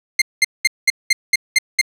sawtooth tone bursts, 2102 Hz, C7, 7 cents sharp, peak -6 dBFS, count 8, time 0.19-1.814 s, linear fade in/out 5 ms, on 28 ms, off 200 ms, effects low-pass 10000 Hz 12 dB/octave + 8-bit

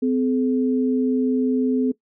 sine tone pair together, 255.4 / 429.5 Hz, C4 / A4, -42 / -42 cents, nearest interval major sixth, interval 900 cents, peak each -18 / -24 dBFS, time 0.02-1.92 s, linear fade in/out 10 ms, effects noise-tail reverb RT60 0.1 s tail -19 dB re dry

